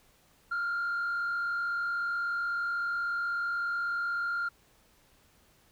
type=tone with frequency modulation; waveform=sine; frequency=1396.9 Hz; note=F6; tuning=in tune; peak=-27 dBFS; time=0.51-4.49 s; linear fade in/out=10 ms; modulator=43.7 Hz; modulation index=0.53; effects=tanh soft clip ceiling -27 dBFS + pink hiss -64 dBFS RMS until 5.71 s